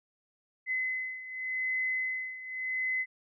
sine beating tone pair, 2034 / 2034.86 Hz, C7 / C7, -50 / -49 cents, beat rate 0.86 Hz, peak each -32 / -36 dBFS, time 0.66-3.06 s, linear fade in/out 50 ms, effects none

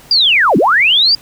sine linear two-way sweep, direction down then up, 4882 to 156.4 to 4882 Hz, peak -7 dBFS, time 0.11-1.15 s, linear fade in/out 2 ms, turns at 0.57 s, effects pink hiss -41 dBFS RMS until 1.21 s

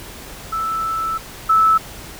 sine tone pair in turn, 1318.5 / 1308.6 Hz, E6 / E6, 0 / -13 cents, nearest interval unison, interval 13 cents, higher first, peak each -19 / -10 dBFS, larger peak second, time 0.52-1.18 / 1.49-1.78 s, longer first, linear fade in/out 10 ms, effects added 44 Hz sine -43 dBFS peak until 2.19 s + pink hiss -36 dBFS RMS until 2.19 s

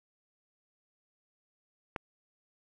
click, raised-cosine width 0.5 ms, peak -19 dBFS, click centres 1.962 s, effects none

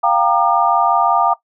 sine chord, G minor seventh, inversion third, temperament equal with one note detuned, 698.5 / 784 / 932.3 / 1205.6 Hz, F5 / G5 / Bb5 / D6, 0 / 0 / 0 / +45 cents, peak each -17 dBFS, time 0.03-1.34 s, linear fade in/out 10 ms, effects noise-tail reverb RT60 0.1 s tail -17 dB re dry

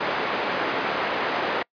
pink band-pass noise, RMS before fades -26 dBFS, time 0-1.63 s, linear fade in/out 10 ms, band 410 to 2300 Hz, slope 12 dB/octave, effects noise-tail reverb RT60 0.1 s tail -26 dB re dry + resampled to 11025 Hz

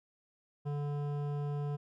triangle tone with hard clipping, 145.1 Hz, D3, 21 cents flat, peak -35 dBFS, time 0.65-1.77 s, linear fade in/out 20 ms, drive 17 dB, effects none

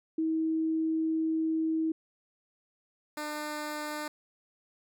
sine / 10% pulse tone pair in turn, 320.2 / 300.6 Hz, D#4 / D4, +50 / +40 cents, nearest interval minor second, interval 110 cents, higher first, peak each -26 dBFS, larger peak neither, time 0.18-1.92 / 3.17-4.08 s, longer first, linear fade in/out 5 ms, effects none

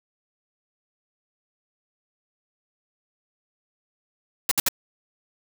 white noise bursts, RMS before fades -20 dBFS, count 3, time 4.49-4.686 s, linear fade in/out 2 ms, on 24 ms, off 62 ms, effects none

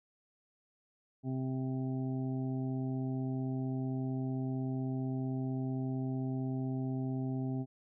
harmonic tone, 130.81 Hz, C3, in tune, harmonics 1 / 2 / 3 / 5 / 6, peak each -35 / -36 / -46 / -50 / -52 dBFS, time 1.23-7.66 s, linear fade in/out 50 ms, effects none

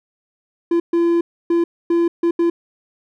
triangle tone bursts at uneven times, 340 Hz, F4, 46 cents flat, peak -11 dBFS, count 6, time 0.71-0.8 / 0.93-1.21 / 1.5-1.64 / 1.9-2.08 / 2.23-2.31 / 2.39-2.5 s, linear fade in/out 5 ms, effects none

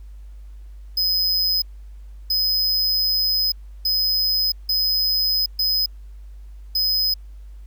square tone bursts at uneven times, 5040 Hz, D#8, 21 cents sharp, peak -18 dBFS, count 6, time 0.97-1.62 / 2.3-3.52 / 3.85-4.52 / 4.69-5.46 / 5.59-5.86 / 6.75-7.14 s, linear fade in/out 5 ms, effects added 50 Hz sine -36 dBFS peak until 7.66 s + pink hiss -63 dBFS RMS until 7.66 s

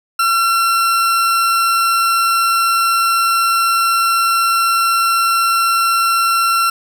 40% pulse tone, 1358 Hz, F6, 49 cents flat, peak -11 dBFS, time 0.19-6.7 s, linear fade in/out 5 ms, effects none

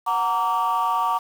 sine chord, Gb augmented, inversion none, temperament just, 740 / 925 / 1156.2 Hz, Gb5 / Bb5 / D6, 0 / -14 / -27 cents, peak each -25 / -21 / -21 dBFS, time 0.06-1.19 s, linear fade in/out 20 ms, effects tanh soft clip ceiling -15 dBFS + 7-bit

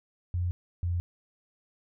sine tone pair in turn, 88.5 / 87.23 Hz, F2 / F2, +23 / -2 cents, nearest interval unison, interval 25 cents, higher first, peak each -26 dBFS, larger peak neither, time 0.34-0.51 / 0.83-1 s, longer neither, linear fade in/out 0 ms, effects none

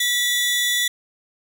sawtooth tone pair together, 1953 / 3480 Hz, B6 / A7, -20 / -20 cents, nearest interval minor seventh, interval 1000 cents, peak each -18 dBFS, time 0-0.88 s, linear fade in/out 5 ms, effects none

